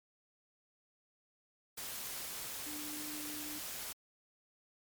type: tone in noise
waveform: sine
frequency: 299.7 Hz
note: D4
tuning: 35 cents sharp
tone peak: -46 dBFS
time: 2.66-3.59 s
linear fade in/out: 10 ms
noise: white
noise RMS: -43 dBFS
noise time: 1.77-3.93 s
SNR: -6 dB
effects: MP3 96 kbps